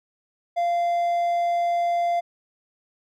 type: tone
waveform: triangle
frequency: 692 Hz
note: F5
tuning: 16 cents flat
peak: -18 dBFS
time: 0.56-2.21 s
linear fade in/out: 20 ms
effects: none